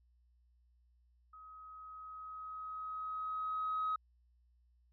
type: tone with level ramp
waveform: sine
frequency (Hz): 1268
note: D#6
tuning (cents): +32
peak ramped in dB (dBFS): -52 to -31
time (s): 1.33-3.96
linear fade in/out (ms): 5
effects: tanh soft clip ceiling -29 dBFS + added 60 Hz sine -67 dBFS peak until 4.92 s